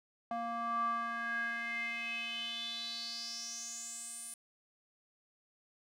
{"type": "tone with band-pass filter sweep", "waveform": "square", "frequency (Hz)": 233.1, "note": "A#3", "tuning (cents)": 0, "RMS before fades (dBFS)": -39, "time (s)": [0.31, 4.34], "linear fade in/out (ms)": 2, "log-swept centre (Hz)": [850, 9700], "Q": 6.7, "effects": []}